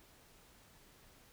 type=silence; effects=pink hiss -63 dBFS RMS until 1.32 s